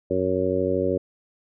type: harmonic tone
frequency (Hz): 92.9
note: F#2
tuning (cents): +7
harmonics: 1 / 2 / 3 / 4 / 5 / 6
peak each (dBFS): -32 / -32 / -28 / -26 / -26 / -26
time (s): 0.1-0.98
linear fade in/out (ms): 10
effects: none